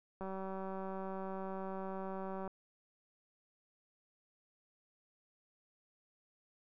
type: click train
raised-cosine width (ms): 1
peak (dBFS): -30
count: 434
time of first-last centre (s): 0.21-2.477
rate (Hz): 191
effects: none